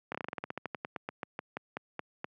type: slowing click train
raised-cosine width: 0.5 ms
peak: -20 dBFS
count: 22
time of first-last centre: 0.12-2.244 s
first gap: 26 ms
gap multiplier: 1.12
effects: high-pass 150 Hz 12 dB/octave